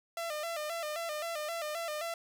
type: tone with vibrato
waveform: sawtooth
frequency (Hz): 638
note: D#5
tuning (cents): +43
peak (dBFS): -31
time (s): 0.17-2.14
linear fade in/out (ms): 2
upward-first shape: square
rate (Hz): 3.8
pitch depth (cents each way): 93
effects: none